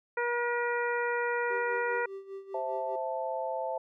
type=harmonic tone; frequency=478.9 Hz; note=A#4; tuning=47 cents sharp; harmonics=1 / 2 / 3 / 4 / 5; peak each=-31 / -34 / -34 / -36 / -42 dBFS; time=0.17-2.06 s; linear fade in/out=5 ms
type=tone with tremolo; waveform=triangle; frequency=390 Hz; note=G4; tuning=9 cents flat; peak=-35 dBFS; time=1.5-2.96 s; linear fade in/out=5 ms; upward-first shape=sine; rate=5 Hz; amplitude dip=75%
type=chord; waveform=sine; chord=A minor; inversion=first; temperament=equal; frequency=523.3 / 659.3 / 880 Hz; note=C5 / E5 / A5; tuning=0 / 0 / 0 cents; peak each=-35 dBFS; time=2.54-3.78 s; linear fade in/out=5 ms
effects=none